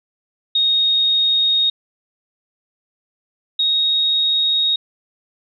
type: tone pair in turn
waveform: sine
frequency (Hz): 3729 / 3755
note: A#7 / A#7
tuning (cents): 0 / +12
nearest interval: unison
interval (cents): 12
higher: second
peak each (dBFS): -13 / -14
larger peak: first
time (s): 0.55-1.7 / 3.59-4.76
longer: second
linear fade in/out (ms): 5
effects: none